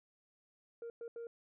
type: tone bursts at uneven times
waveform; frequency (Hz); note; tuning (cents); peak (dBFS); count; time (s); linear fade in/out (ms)
sine; 466.2; A#4; 0; -40; 3; 0.82-0.9 / 1.01-1.08 / 1.16-1.27; 2
effects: tanh soft clip ceiling -41 dBFS